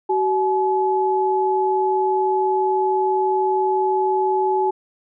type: tone pair together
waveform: sine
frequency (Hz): 378.3 / 854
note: F#4 / G#5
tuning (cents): +38 / +48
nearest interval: octave + major second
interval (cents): 1410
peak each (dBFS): -19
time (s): 0.09-4.71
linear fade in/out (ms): 10
effects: none